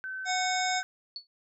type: tone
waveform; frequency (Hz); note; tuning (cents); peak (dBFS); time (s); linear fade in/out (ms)
sine; 1530; G6; -42; -34; 0.04-0.83; 0
type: harmonic tone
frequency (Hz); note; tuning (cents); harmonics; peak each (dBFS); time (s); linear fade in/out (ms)
737; F#5; -7; 1 / 3 / 5 / 7 / 9 / 10; -29 / -34 / -36 / -37 / -39 / -39; 0.25-0.83; 50
type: tone with exponential decay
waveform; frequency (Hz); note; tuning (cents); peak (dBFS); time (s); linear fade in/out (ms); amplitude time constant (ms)
sine; 4435; C#8; 0; -32; 1.16-1.27; 1; 23
effects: none